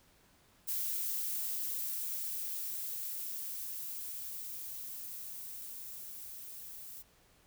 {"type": "noise with level ramp", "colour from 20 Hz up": "violet", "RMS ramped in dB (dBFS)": [-35, -48], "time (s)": [0.67, 7.03], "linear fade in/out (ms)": 20, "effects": ["pink hiss -66 dBFS RMS until 7.46 s"]}